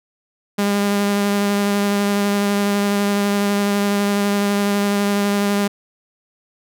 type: tone with vibrato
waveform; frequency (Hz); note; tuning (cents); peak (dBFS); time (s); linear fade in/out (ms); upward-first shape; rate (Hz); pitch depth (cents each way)
sawtooth; 202.4; G#3; -44; -12; 0.58-5.68; 10; sine; 12; 12
effects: none